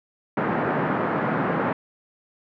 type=band-pass noise; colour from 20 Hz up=pink; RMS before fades=-24 dBFS; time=0.37-1.73 s; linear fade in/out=2 ms; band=150 to 1700 Hz; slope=24 dB/octave; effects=none